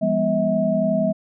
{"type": "tone cluster", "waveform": "sine", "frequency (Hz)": [172.1, 202.9, 246.1, 643], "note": ["F3", "G#3", "B3", "E5"], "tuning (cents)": [-25, -40, -6, -43], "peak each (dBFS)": [-26, -22, -25, -20], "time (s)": [0.01, 1.13], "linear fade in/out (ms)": 20, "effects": []}